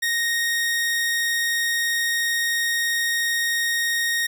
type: tone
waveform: sawtooth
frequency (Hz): 1863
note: A#6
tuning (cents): -2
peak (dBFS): -17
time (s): 0.02-4.27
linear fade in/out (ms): 10
effects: none